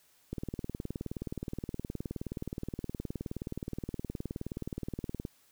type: click train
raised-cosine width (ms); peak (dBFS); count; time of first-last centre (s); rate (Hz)
3; -23; 95; 0.33-5.251; 19.1
effects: white hiss -66 dBFS RMS until 5.51 s